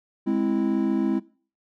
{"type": "chord", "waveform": "triangle", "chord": "Ab augmented", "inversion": "none", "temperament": "equal with one note detuned", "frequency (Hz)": [207.7, 262.5, 329.6], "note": ["Ab3", "C4", "E4"], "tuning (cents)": [0, 6, 0], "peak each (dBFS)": -23, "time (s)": [0.26, 1.2], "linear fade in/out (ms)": 20, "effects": ["noise-tail reverb RT60 0.4 s tail -20 dB re dry"]}